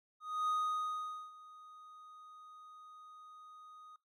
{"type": "tone with ADSR envelope", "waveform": "triangle", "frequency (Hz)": 1244.5, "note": "D#6", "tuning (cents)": 0, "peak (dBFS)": -29, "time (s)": [0.2, 3.96], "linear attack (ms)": 280, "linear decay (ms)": 830, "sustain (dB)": -22, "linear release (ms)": 3, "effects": ["noise-tail reverb RT60 0.2 s tail -22 dB re dry"]}